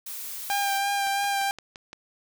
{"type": "noise", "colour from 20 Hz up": "blue", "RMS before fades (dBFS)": -36, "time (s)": [0.06, 0.78], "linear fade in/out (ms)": 5}
{"type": "tone with vibrato", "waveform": "sawtooth", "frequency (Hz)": 797, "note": "G5", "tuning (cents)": 28, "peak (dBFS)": -20, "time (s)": [0.5, 1.51], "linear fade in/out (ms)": 0, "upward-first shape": "sine", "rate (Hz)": 3, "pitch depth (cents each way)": 18}
{"type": "click train", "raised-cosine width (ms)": 0.2, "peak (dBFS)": -23, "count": 6, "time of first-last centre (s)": [1.07, 1.931], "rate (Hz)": 5.81}
{"effects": []}